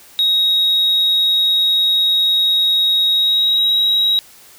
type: tone with pitch glide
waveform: sine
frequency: 3782 to 3833 Hz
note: A#7 to A#7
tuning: +24 to +47 cents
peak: -10 dBFS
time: 0.19-4.19 s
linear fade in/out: 0 ms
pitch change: +23 cents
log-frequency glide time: 3.1-3.73 s
effects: tanh soft clip ceiling -9 dBFS + white hiss -44 dBFS RMS until 4.58 s